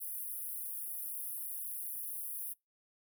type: high-pass noise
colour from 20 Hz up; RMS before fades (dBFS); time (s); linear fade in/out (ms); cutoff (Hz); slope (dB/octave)
pink; -41; 0-2.54; 20; 9900; 96
effects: noise-tail reverb RT60 0.2 s tail -25 dB re dry